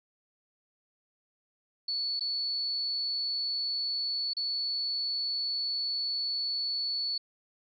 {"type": "tone with dropouts", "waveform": "sine", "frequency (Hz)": 4435, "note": "C#8", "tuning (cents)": 0, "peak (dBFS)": -29, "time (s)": [1.88, 7.18], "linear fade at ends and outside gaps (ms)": 5, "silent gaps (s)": [[2.196, 2.207], [4.335, 4.367]], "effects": []}